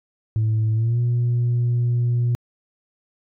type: tone with pitch glide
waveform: sine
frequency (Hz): 109.8 to 120.43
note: A2 to B2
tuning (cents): -3 to -43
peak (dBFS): -15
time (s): 0.36-2.35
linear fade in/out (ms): 0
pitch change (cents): +160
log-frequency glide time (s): 0.74-0.99
effects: tanh soft clip ceiling -15 dBFS